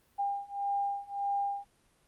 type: beating tone pair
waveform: sine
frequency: 801 / 802.7 Hz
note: G5 / G5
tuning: +37 / +41 cents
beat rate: 1.7 Hz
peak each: -34 / -33 dBFS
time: 0.18-1.65 s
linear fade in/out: 20 ms
effects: pink hiss -68 dBFS RMS until 2.07 s + Opus 32 kbps